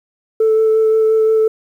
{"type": "tone with vibrato", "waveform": "sine", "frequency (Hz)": 440, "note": "A4", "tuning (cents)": 0, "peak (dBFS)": -8, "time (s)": [0.4, 1.48], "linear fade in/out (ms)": 5, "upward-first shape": "sine", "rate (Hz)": 5.7, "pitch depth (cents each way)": 10, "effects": ["tanh soft clip ceiling -7 dBFS", "8-bit"]}